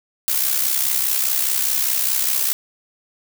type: noise with amplitude modulation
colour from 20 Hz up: blue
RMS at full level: -17 dBFS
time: 0.28-2.53 s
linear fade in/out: 0 ms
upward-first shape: sine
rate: 64.9 Hz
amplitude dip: 60%
effects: none